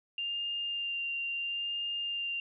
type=tone with vibrato; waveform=sine; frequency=2794 Hz; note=F7; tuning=in tune; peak=-32 dBFS; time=0.18-2.4 s; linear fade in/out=2 ms; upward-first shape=sine; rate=0.74 Hz; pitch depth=13 cents each way; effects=none